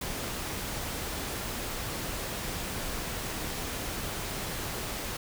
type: noise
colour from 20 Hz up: pink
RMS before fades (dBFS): -35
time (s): 0.01-5.17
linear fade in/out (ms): 5
effects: none